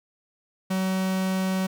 45% pulse tone, 188.5 Hz, F#3, 32 cents sharp, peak -23 dBFS, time 0.7-1.67 s, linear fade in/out 10 ms, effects none

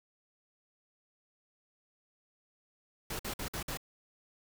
pink noise bursts, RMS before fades -38 dBFS, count 5, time 3.1-3.773 s, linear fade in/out 5 ms, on 93 ms, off 52 ms, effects none

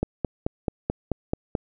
click train, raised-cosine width 2 ms, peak -10 dBFS, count 8, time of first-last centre 0.03-1.552 s, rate 4.6 Hz, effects none

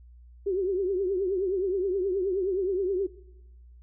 sine tone with vibrato, 379.3 Hz, F#4, 43 cents sharp, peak -24 dBFS, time 0.46-3.07 s, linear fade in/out 10 ms, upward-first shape triangle, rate 9.5 Hz, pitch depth 130 cents each way, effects noise-tail reverb RT60 1.0 s tail -21 dB re dry + added 60 Hz sine -48 dBFS peak until 3.82 s

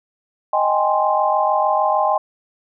sine chord, Ab major seventh, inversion second, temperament equal, 622.3 / 784 / 830.6 / 1046.5 Hz, Eb5 / G5 / Ab5 / C6, 0 / 0 / 0 / 0 cents, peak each -20 dBFS, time 0.53-2.18 s, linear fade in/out 5 ms, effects none

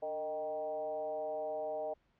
sine tone with frequency modulation, 619 Hz, D#5, 9 cents flat, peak -35 dBFS, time 0.02-1.94 s, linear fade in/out 10 ms, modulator 163 Hz, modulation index 0.91, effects pink hiss -74 dBFS RMS until 2.19 s + low-pass 3000 Hz 12 dB/octave

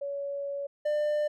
sine / triangle tone pair in turn, 563 / 597.4 Hz, C#5 / D5, +27 / +29 cents, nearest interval minor second, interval 102 cents, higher second, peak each -31 / -23 dBFS, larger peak second, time 0.01-0.67 / 0.85-1.28 s, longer first, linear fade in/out 10 ms, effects none

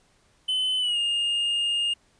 triangle tone with pitch glide, 3034 to 2831 Hz, F#7 to F7, +43 to +23 cents, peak -21 dBFS, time 0.48-1.94 s, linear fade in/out 10 ms, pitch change -120 cents, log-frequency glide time 0.78-0.98 s, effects pink hiss -63 dBFS RMS until 2.19 s + resampled to 22050 Hz

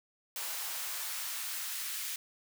white noise with high-pass filter sweep, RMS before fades -38 dBFS, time 0.36-2.16 s, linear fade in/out 2 ms, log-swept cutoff 660 to 1800 Hz, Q 0.86, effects none

